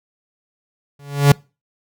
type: tone with exponential growth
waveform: 45% pulse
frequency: 142.2 Hz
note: C#3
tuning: 45 cents sharp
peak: -4 dBFS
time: 0.99-1.32 s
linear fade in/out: 5 ms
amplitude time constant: 70 ms
effects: noise-tail reverb RT60 0.3 s tail -25 dB re dry